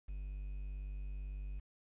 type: tone with quantisation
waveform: triangle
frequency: 49 Hz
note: G1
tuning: in tune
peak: -38 dBFS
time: 0.08-1.6 s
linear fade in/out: 10 ms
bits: 11
effects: resampled to 8000 Hz